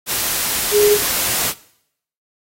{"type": "tone in noise", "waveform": "sine", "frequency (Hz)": 415.3, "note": "G#4", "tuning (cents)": 0, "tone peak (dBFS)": -10, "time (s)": [0.71, 0.99], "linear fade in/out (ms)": 50, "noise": "white", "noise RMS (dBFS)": -19, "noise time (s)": [0.06, 1.54], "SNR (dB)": 6, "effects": ["noise-tail reverb RT60 0.7 s tail -20 dB re dry", "AAC 48 kbps"]}